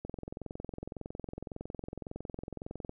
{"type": "click train", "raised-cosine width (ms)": 2, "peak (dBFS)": -26, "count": 63, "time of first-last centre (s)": [0.05, 2.894], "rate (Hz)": 21.8, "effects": []}